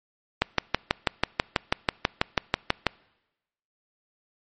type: click train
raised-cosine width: 0.3 ms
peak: -3 dBFS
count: 16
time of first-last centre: 0.42-2.867 s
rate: 6.13 Hz
effects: noise-tail reverb RT60 1.0 s tail -25 dB re dry + MP3 32 kbps